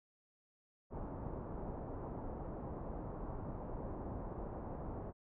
pink low-pass noise, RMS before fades -44 dBFS, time 0.9-5.13 s, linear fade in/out 50 ms, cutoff 950 Hz, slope 24 dB/octave, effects none

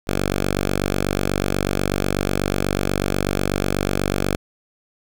5% pulse tone, 48.15 Hz, G1, 30 cents flat, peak -8 dBFS, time 0.07-4.36 s, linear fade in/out 10 ms, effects none

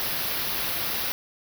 white band-stop noise, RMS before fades -28 dBFS, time 0-1.12 s, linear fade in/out 0 ms, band 5500 to 11000 Hz, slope 48 dB/octave, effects none

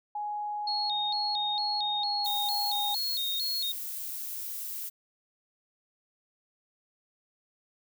sine tone with pitch glide, 834 to 824.4 Hz, G#5 to G#5, +7 to -13 cents, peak -31 dBFS, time 0.15-2.95 s, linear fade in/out 5 ms, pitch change -20 cents, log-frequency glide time 1.94-2.06 s
sine tone with vibrato, 4000 Hz, B7, 21 cents sharp, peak -29 dBFS, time 0.67-3.72 s, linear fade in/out 5 ms, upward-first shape square, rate 2.2 Hz, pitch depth 130 cents each way
violet noise, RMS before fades -37 dBFS, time 2.24-4.9 s, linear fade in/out 20 ms
effects none

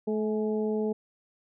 harmonic tone with a mistuned harmonic, 215.2 Hz, A3, 38 cents flat, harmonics 1 / 2 / 3 / 4, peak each -29 / -28 / -40 / -43 dBFS, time 0.07-0.93 s, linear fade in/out 10 ms, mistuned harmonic 4, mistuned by -37 cents, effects none

